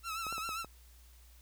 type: tone with vibrato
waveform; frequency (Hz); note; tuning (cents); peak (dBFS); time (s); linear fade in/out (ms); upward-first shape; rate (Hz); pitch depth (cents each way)
sawtooth; 1318.5; E6; 0; -33; 0.03-0.66; 50; triangle; 7.5; 79
type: clicks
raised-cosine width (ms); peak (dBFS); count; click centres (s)
1; -31; 5; 0.267 / 0.326 / 0.381 / 0.491 / 0.646
effects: added 60 Hz sine -56 dBFS peak until 1.41 s + white hiss -64 dBFS RMS until 1.41 s